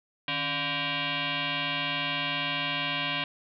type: tone with frequency modulation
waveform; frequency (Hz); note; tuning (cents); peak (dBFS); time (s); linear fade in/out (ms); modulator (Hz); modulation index
sine; 277.2; C#4; 0; -27; 0.28-3.24; 2; 432; 7.8
effects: none